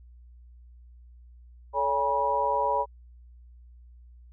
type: tone cluster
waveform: sine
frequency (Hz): 434.4 / 567 / 820 / 969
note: A4 / C#5 / G#5 / B5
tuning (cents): -22 / +39 / -22 / -33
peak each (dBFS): -33 / -29 / -31 / -25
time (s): 1.73-2.86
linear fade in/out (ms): 50
effects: added 60 Hz sine -48 dBFS peak until 4.32 s

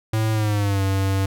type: tone with pitch glide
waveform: square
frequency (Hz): 110 to 96.87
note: A2 to G2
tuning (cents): 0 to -20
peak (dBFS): -19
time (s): 0.13-1.26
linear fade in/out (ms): 5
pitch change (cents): -220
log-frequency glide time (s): 0.32-0.82
effects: none

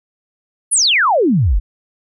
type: exponential sweep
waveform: sine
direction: down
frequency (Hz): 11000 to 38.27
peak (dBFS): -10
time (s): 0.71-1.6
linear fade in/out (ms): 20
effects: none

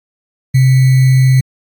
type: tone with sample-and-hold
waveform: sine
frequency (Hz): 130.81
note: C3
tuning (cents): 0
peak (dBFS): -5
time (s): 0.54-1.41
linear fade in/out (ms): 10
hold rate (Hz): 2100
effects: AAC 64 kbps

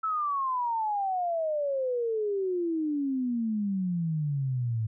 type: exponential sweep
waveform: sine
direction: down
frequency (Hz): 1322 to 108.1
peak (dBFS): -26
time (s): 0.03-4.87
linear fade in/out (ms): 10
effects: none

